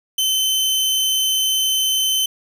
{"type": "tone", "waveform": "sawtooth", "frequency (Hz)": 3067, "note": "G7", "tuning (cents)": -38, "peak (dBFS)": -13, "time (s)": [0.18, 2.26], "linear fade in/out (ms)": 5, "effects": []}